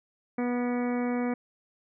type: harmonic tone with a mistuned harmonic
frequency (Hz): 244.2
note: B3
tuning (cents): -19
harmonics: 1 / 2 / 3 / 4 / 5 / 6 / 7 / 8 / 9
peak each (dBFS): -27 / -33 / -38 / -43 / -44 / -47 / -48 / -46 / -44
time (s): 0.38-1.34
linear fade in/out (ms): 5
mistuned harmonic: 9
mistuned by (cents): +36
effects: none